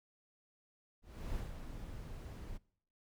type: noise with ADSR envelope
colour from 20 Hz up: brown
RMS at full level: -39 dBFS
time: 1.02-2.58 s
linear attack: 330 ms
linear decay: 160 ms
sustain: -7 dB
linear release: 16 ms
effects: noise-tail reverb RT60 0.6 s tail -23 dB re dry